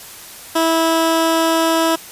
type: tone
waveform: 15% pulse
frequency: 326.8 Hz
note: E4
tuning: 15 cents flat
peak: -7 dBFS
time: 0.55-1.96 s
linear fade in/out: 10 ms
effects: white hiss -36 dBFS RMS until 2.11 s + resampled to 32000 Hz